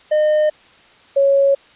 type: tone pair in turn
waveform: triangle / sine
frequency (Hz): 610 / 553.4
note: D#5 / C#5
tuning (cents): -34 / -3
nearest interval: major second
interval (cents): 169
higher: first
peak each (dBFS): -10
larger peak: neither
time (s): 0.11-0.5 / 1.16-1.55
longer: neither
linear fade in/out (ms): 10
effects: white hiss -48 dBFS RMS until 1.75 s + resampled to 8000 Hz